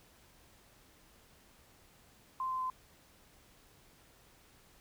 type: tone with pitch steps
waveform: sine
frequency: 1041 / 1035 / 1029 Hz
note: C6 / C6 / C6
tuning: -9 / -19 / -29 cents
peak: -33 dBFS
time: 2.4-2.7 s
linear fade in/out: 2 ms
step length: 100 ms
effects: pink hiss -63 dBFS RMS until 4.8 s